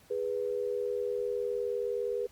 sine tone pair together, 410 / 489.8 Hz, G#4 / B4, -22 / -14 cents, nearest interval minor third, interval 308 cents, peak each -33 / -32 dBFS, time 0.1-2.27 s, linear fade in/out 10 ms, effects pink hiss -60 dBFS RMS until 2.31 s + Opus 48 kbps

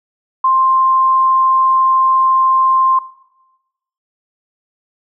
sine tone, 1051 Hz, C6, 7 cents sharp, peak -9 dBFS, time 0.44-2.99 s, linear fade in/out 5 ms, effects noise-tail reverb RT60 1.0 s tail -17 dB re dry

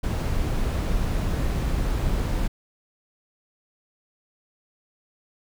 brown noise, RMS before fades -24 dBFS, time 0.03-2.48 s, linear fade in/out 10 ms, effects none

